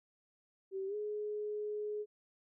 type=tone with pitch glide; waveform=sine; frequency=385.3 to 420.2 Hz; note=G4 to G#4; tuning=-30 to +20 cents; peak=-36 dBFS; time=0.71-2.06 s; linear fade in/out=50 ms; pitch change=+150 cents; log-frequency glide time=0.87-0.95 s; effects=none